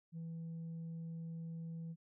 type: tone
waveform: sine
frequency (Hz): 164.81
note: E3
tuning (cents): 0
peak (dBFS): -40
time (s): 0.12-1.96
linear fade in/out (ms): 50
effects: tanh soft clip ceiling -41 dBFS